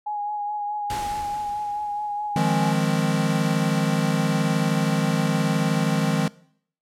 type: tone with vibrato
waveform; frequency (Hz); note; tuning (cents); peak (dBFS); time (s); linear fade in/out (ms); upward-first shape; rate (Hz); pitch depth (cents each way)
sine; 830.6; G#5; 0; -25; 0.06-2.73; 10; sine; 4.7; 21
type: noise with exponential decay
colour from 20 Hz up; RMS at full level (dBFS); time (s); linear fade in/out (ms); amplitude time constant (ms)
pink; -31; 0.9-2.61; 0; 370
type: chord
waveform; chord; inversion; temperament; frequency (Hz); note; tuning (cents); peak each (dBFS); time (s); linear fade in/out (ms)
square; F minor seventh; third; equal; 155.56 / 174.61 / 207.7 / 261.6; Eb3 / F3 / Ab3 / C4; 0 / 0 / 0 / 0; -24 / -26 / -26 / -29; 2.36-6.28; 2
effects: noise-tail reverb RT60 0.6 s tail -21 dB re dry + low-pass 11000 Hz 12 dB/octave